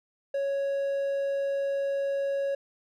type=tone; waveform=triangle; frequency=554.4 Hz; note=C#5; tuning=in tune; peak=-24 dBFS; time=0.34-2.55 s; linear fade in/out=5 ms; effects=none